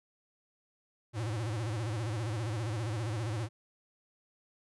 square tone with vibrato, 111.3 Hz, A2, 20 cents sharp, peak -33 dBFS, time 1.13-3.49 s, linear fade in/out 50 ms, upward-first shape sine, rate 15 Hz, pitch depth 160 cents each way, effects resampled to 24000 Hz

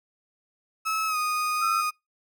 35% pulse tone with pitch glide, 1296 to 1238.2 Hz, E6 to D#6, -30 to -9 cents, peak -23 dBFS, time 0.85-1.91 s, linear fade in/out 20 ms, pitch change -79 cents, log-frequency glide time 1.07-1.17 s
sine tone, 1337 Hz, E6, 24 cents sharp, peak -24 dBFS, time 1.61-1.82 s, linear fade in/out 20 ms
effects noise-tail reverb RT60 0.2 s tail -25 dB re dry

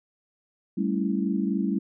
sine chord, A dominant seventh, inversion third, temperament equal, 196 / 220 / 277.2 / 329.6 Hz, G3 / A3 / C#4 / E4, 0 / 0 / 0 / 0 cents, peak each -26 / -29 / -30 / -31 dBFS, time 0.77-1.79 s, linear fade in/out 10 ms, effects none

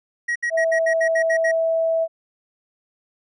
triangle tone bursts, 1900 Hz, A#6, 33 cents sharp, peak -18 dBFS, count 9, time 0.28-1.517 s, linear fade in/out 10 ms, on 77 ms, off 68 ms
sine tone, 654 Hz, E5, 14 cents flat, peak -17 dBFS, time 0.5-2.08 s, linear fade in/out 50 ms
effects resampled to 24000 Hz

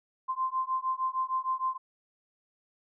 sine beating tone pair, 1039 / 1045.5 Hz, C6 / C6, -12 / -2 cents, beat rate 6.5 Hz, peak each -31 / -31 dBFS, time 0.28-1.78 s, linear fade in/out 20 ms, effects none

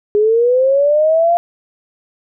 sine linear sweep, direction up, 410.6 to 698 Hz, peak -9 dBFS, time 0.15-1.37 s, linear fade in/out 0 ms, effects none

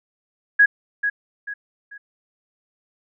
sine tone with echo, 1661.2 Hz, G#6, in tune, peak -9 dBFS, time 0.59-0.66 s, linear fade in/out 10 ms, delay 440 ms, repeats 3, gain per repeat -9 dB, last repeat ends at 1.98 s, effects none

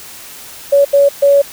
sine tone bursts at uneven times, 563 Hz, C#5, 27 cents sharp, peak -5 dBFS, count 3, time 0.72-0.85 / 0.93-1.09 / 1.22-1.42 s, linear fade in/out 10 ms, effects white hiss -33 dBFS RMS until 1.52 s

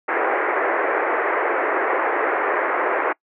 pink band-pass noise, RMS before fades -21 dBFS, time 0.08-3.13 s, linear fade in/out 10 ms, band 350 to 2100 Hz, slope 48 dB/octave, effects noise-tail reverb RT60 0.1 s tail -25 dB re dry

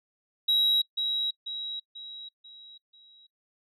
sine tone with echo, 3853 Hz, B7, 44 cents flat, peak -18 dBFS, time 0.48-0.82 s, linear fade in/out 10 ms, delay 490 ms, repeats 5, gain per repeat -7 dB, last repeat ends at 3.27 s, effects noise-tail reverb RT60 0.1 s tail -23 dB re dry + tanh soft clip ceiling -19 dBFS

